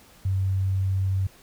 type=tone; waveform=sine; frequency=95.6 Hz; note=G2; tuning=43 cents flat; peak=-21 dBFS; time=0.25-1.27 s; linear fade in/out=5 ms; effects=pink hiss -53 dBFS RMS until 1.42 s